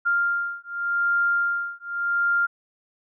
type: beating tone pair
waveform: sine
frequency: 1396.9 / 1397.76 Hz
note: F6 / F6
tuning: 0 / +1 cents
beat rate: 0.86 Hz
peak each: -24 dBFS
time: 0.05-2.47 s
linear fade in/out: 20 ms
effects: none